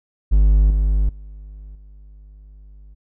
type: tone with level steps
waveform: triangle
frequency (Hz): 50.6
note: G#1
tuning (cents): -44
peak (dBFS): -8 / -12 / -32 / -38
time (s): 0.31-2.95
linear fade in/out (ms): 20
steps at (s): 0.7 / 1.09 / 1.75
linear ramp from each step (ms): 2
effects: none